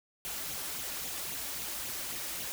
white noise with flanger, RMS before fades -38 dBFS, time 0.25-2.52 s, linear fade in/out 0 ms, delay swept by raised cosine 0.29 to 3.59 ms, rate 3.7 Hz, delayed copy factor +0.55, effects none

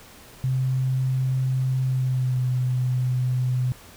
sine tone with pitch glide, 130.3 to 126.52 Hz, C3 to B2, -7 to +42 cents, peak -20 dBFS, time 0.44-3.72 s, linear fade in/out 0 ms, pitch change -51 cents, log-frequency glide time 1.85-2.46 s, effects pink hiss -47 dBFS RMS until 3.96 s

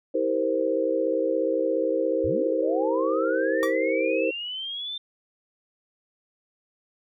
sine chord, C dominant seventh, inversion first, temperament equal with one note detuned, 321.9 / 392 / 466.2 / 523.3 Hz, E4 / G4 / Bb4 / C5, -41 / 0 / 0 / 0 cents, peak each -28 / -30 / -27 / -25 dBFS, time 0.14-4.31 s, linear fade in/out 10 ms
sine linear sweep, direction up, 60.8 to 3596 Hz, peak -30 dBFS, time 2.24-4.98 s, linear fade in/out 5 ms
45% pulse tone with exponential decay, 1157 Hz, D6, 26 cents flat, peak -24 dBFS, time 3.63-3.76 s, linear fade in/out 0 ms, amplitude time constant 27 ms
effects none

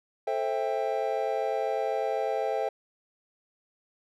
triangle chord, A minor seventh, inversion none, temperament just, 440 / 528 / 660 / 792 Hz, A4 / C5 / E5 / G5, 0 / +16 / +2 / +18 cents, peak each -30 dBFS, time 0.27-2.69 s, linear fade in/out 5 ms, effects none

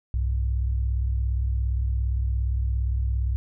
sine tone pair together, 63.6 / 100.96 Hz, C2 / G#2, -48 / -48 cents, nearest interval minor sixth, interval 800 cents, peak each -22 / -30 dBFS, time 0.14-3.36 s, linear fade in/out 0 ms, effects none

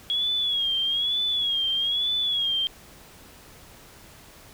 sine tone with vibrato, 3322 Hz, G#7, in tune, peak -22 dBFS, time 0.1-2.67 s, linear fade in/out 0 ms, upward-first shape sine, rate 1.1 Hz, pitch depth 87 cents each way, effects pink hiss -49 dBFS RMS until 4.53 s

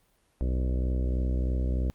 harmonic tone with a mistuned harmonic, 63.2 Hz, B1, 41 cents sharp, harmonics 1 / 2 / 3 / 4 / 5 / 6 / 7 / 8 / 9 / 10, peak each -25 / -36 / -39 / -39 / -41 / -44 / -47 / -45 / -49 / -51 dBFS, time 0.41-1.9 s, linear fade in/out 0 ms, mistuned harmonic 10, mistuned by -40 cents, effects pink hiss -68 dBFS RMS until 1.94 s + Opus 32 kbps

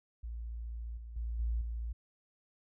sine tone with level steps, 57.3 Hz, A#1, 29 cents flat, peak -38 / -43 / -34 / -30 / -35 dBFS, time 0.23-1.93 s, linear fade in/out 10 ms, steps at 0.97 / 1.16 / 1.39 / 1.61 s, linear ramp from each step 5 ms, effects none

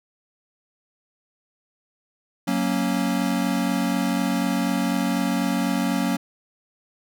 square chord, F# major, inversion none, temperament equal, 185 / 233.1 / 277.2 Hz, F#3 / A#3 / C#4, 0 / 0 / 0 cents, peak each -26 dBFS, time 2.47-6.17 s, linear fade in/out 10 ms, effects none

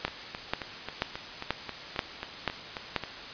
two click trains, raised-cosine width 0.3 ms, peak -18 / -10 dBFS, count 12 / 7, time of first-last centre 0.08-3.037 / 0.05-2.963 s, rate 3.72 / 2.06 Hz, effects white hiss -41 dBFS RMS until 3.33 s + resampled to 11025 Hz

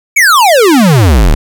square exponential sweep, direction down, 2349 to 32.7 Hz, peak -4 dBFS, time 0.16-1.35 s, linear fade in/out 10 ms, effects none

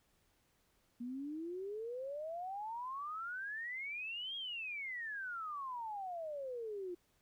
sine exponential two-way sweep, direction up then down, 235.1 to 3296 to 344.9 Hz, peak -40 dBFS, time 1-6.95 s, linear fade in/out 10 ms, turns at 4.36 s, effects pink hiss -75 dBFS RMS until 7.21 s

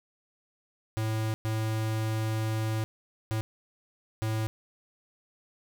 square tone bursts at uneven times, 110 Hz, A2, in tune, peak -28 dBFS, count 4, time 0.97-1.34 / 1.45-2.84 / 3.31-3.41 / 4.22-4.47 s, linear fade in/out 0 ms, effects none

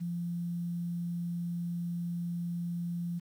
sine tone with quantisation, 172.4 Hz, F3, 22 cents flat, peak -32 dBFS, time 0-3.2 s, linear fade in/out 20 ms, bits 10, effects none

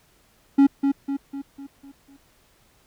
triangle tone with echo, 277.2 Hz, C#4, in tune, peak -9 dBFS, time 0.58-0.67 s, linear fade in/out 10 ms, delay 250 ms, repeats 6, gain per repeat -6 dB, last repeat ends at 2.17 s, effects pink hiss -60 dBFS RMS until 2.86 s

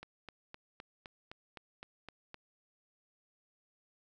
click train, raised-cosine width 0.3 ms, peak -30 dBFS, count 10, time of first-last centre 0.03-2.344 s, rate 3.89 Hz, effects none

